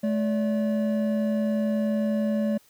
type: tone pair together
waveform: triangle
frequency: 215.2 / 574.5 Hz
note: A3 / D5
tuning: -38 / -38 cents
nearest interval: octave + perfect fourth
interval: 1700 cents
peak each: -21 / -27 dBFS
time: 0.03-2.58 s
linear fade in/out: 10 ms
effects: white hiss -59 dBFS RMS until 2.69 s